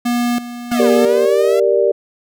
square tone with tremolo, 240.8 Hz, B3, 44 cents flat, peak -15 dBFS, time 0.05-1.26 s, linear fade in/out 10 ms, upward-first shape square, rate 1.5 Hz, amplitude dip 75%
sawtooth linear two-way sweep, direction down then up, 740 to 399.8 to 683 Hz, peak -20 dBFS, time 0.71-1.6 s, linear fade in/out 5 ms, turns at 0.91 s
sine chord, G minor, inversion none, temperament equal, 392 / 466.2 / 587.3 Hz, G4 / Bb4 / D5, 0 / 0 / 0 cents, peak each -15 dBFS, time 0.79-1.92 s, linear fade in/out 10 ms
effects none

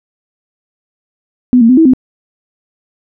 sine tone with pitch steps, 249.3 / 228.7 / 255.1 / 323.6 / 258 Hz, B3 / A#3 / C4 / E4 / C4, +16 / -33 / -44 / -32 / -24 cents, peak -3 dBFS, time 1.53-1.935 s, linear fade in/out 0 ms, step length 81 ms, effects none

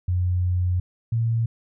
sine tone pair in turn, 90 / 114.76 Hz, F#2 / A#2, -47 / -27 cents, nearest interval major third, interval 420 cents, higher second, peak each -19 / -19 dBFS, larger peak neither, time 0.08-0.8 / 1.12-1.46 s, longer first, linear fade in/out 5 ms, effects none

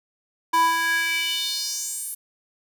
square tone with high-pass filter sweep, 330.2 Hz, E4, 3 cents sharp, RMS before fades -24 dBFS, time 0.53-2.15 s, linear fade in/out 10 ms, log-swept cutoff 860 to 11000 Hz, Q 3.8, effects none

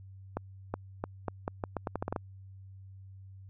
accelerating click train, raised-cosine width 1 ms, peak -18 dBFS, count 13, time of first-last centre 0.37-2.162 s, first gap 370 ms, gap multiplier 0.81, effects added 96 Hz sine -47 dBFS peak until 3.49 s

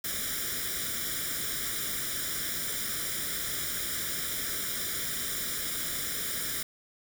white noise with comb filter, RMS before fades -33 dBFS, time 0.04-6.63 s, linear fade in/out 5 ms, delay 0.56 ms, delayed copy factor +0.85, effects none

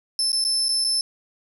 35% pulse tone with dropouts, 5274 Hz, E8, in tune, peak -17 dBFS, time 0.19-1.01 s, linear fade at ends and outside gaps 1 ms, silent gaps 0.319-0.329 / 0.441-0.449 / 0.684-0.69 / 0.842-0.847 s, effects none

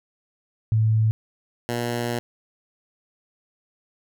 sine / 10% pulse tone pair in turn, 110 / 119.31 Hz, A2 / A#2, 0 / +41 cents, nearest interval minor second, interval 141 cents, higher second, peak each -16 dBFS, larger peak neither, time 0.72-1.11 / 1.69-2.19 s, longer second, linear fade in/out 0 ms, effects none

